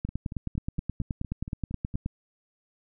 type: two click trains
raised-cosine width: 5 ms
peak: -17 / -24 dBFS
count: 20 / 9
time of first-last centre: 0.05-2.061 / 0.09-1.942 s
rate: 9.45 / 4.32 Hz
effects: none